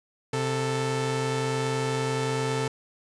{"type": "tone pair together", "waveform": "sawtooth", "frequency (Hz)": [130.6, 441.2], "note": ["C3", "A4"], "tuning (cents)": [-3, 5], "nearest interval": "octave + major sixth", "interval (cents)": 2108, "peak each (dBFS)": -24, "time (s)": [0.33, 2.68], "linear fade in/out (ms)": 5, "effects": ["resampled to 22050 Hz"]}